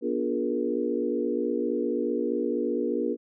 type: tone cluster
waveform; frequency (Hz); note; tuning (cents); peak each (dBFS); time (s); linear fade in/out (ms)
sine; 243.3 / 291.8 / 355 / 419.5 / 474.5; B3 / D4 / F4 / G#4 / A#4; -26 / -11 / +28 / +17 / +31; -31; 0.01-3.17; 50
effects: none